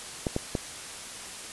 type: clicks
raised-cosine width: 2 ms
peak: -13 dBFS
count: 3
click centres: 0.268 / 0.364 / 0.552 s
effects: white hiss -40 dBFS RMS until 1.52 s + resampled to 24000 Hz